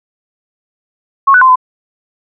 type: tone with pitch steps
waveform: sine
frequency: 1096 / 1486 / 1039 / 1016 Hz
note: C#6 / F#6 / C6 / B5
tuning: -20 / +7 / -12 / +49 cents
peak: -3 dBFS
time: 1.27-1.558 s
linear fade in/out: 10 ms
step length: 72 ms
effects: none